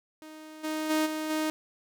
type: tone with level steps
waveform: sawtooth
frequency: 311.1 Hz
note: D#4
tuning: in tune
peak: -40 / -26 / -20 / -27 / -23 dBFS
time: 0.22-1.5 s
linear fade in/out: 0 ms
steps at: 0.63 / 0.89 / 1.05 / 1.29 s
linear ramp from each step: 20 ms
effects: none